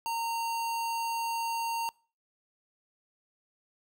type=tone; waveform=square; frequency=921 Hz; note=A#5; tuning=21 cents flat; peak=-31 dBFS; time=0.06-1.89 s; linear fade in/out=0 ms; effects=noise-tail reverb RT60 0.4 s tail -25 dB re dry